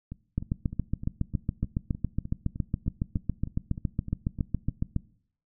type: two click trains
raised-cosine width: 5 ms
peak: -24 / -14 dBFS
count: 16 / 34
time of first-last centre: 0.12-4.693 / 0.38-4.963 s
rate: 3.28 / 7.2 Hz
effects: noise-tail reverb RT60 0.6 s tail -21 dB re dry